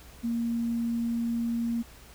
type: tone with quantisation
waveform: sine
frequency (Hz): 233.1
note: A#3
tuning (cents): 0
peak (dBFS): -26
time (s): 0.23-1.83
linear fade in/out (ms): 20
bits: 9
effects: added 60 Hz sine -52 dBFS peak until 2.14 s + pink hiss -52 dBFS RMS until 2.14 s